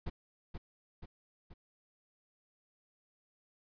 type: noise with echo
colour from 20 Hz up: brown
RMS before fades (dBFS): -37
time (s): 0.06-0.1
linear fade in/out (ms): 10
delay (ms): 480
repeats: 3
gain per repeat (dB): -5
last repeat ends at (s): 1.54
effects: resampled to 11025 Hz